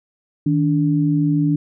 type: tone pair together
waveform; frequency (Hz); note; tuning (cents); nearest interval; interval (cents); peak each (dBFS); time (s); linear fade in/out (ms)
sine; 156.69 / 289.7; D#3 / D4; +12 / -24; major seventh; 1064; -17; 0.46-1.56; 5
effects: none